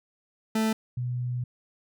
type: tone pair in turn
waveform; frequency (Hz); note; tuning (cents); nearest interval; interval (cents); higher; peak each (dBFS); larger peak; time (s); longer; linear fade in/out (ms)
40% pulse / sine; 220 / 123.47; A3 / B2; 0 / 0; minor seventh; 1000; first; -22 / -27; first; 0.55-0.73 / 0.97-1.44; second; 5
effects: none